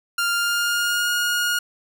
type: tone with pitch glide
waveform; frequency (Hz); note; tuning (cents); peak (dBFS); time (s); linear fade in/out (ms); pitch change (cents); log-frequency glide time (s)
sawtooth; 1396.9 to 1432.9; F6 to F6; 0 to +44; -16; 0.18-1.59; 5; +44; 0.31-1.11
effects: none